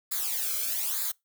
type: noise with flanger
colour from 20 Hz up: blue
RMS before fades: -30 dBFS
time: 0.11-1.12 s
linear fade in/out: 10 ms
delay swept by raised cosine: 0.34 to 1.1 ms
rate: 1.1 Hz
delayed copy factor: -0.85
effects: noise-tail reverb RT60 0.2 s tail -25 dB re dry